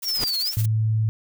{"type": "noise with tremolo", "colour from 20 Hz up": "blue", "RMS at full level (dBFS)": -30, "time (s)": [0.02, 0.66], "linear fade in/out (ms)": 10, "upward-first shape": "sine", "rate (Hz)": 16, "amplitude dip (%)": 70}
{"type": "linear two-way sweep", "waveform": "sine", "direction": "down then up", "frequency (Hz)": [5680, 4186, 5680], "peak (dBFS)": -22, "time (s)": [0.03, 0.54], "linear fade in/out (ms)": 50, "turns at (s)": 0.39}
{"type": "noise with exponential growth", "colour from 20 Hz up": "pink", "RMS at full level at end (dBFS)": -25, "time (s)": [0.1, 0.24], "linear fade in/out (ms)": 0, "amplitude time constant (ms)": 30}
{"type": "tone", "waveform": "sine", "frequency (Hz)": 109.8, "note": "A2", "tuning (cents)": -3, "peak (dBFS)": -18, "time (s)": [0.57, 1.09], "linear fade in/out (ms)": 0}
{"effects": []}